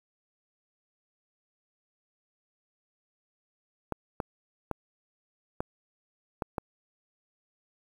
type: clicks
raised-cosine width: 1 ms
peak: -16 dBFS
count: 6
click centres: 3.923 / 4.202 / 4.713 / 5.605 / 6.422 / 6.582 s
effects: 8-bit